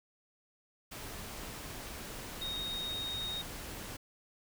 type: tone in noise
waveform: sine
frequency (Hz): 3729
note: A#7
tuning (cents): 0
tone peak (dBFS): -36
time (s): 2.41-3.42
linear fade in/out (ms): 10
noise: pink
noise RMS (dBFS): -44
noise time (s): 0.91-3.97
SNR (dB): +5
effects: none